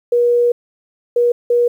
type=tone bursts at uneven times; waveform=sine; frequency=480.4 Hz; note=B4; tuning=48 cents flat; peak=-10 dBFS; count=3; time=0.12-0.52 / 1.16-1.32 / 1.5-1.68 s; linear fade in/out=5 ms; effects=8-bit